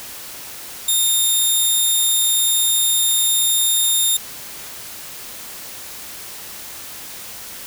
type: tone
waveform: 10% pulse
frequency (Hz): 3661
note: A#7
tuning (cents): -32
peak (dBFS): -7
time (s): 0.88-4.17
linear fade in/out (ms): 5
effects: white hiss -34 dBFS RMS until 7.66 s